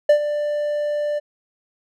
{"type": "tone with ADSR envelope", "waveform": "triangle", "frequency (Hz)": 591, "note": "D5", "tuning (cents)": 11, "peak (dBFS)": -6, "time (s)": [0.09, 1.2], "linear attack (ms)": 6, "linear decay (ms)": 88, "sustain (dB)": -12, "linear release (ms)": 23, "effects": []}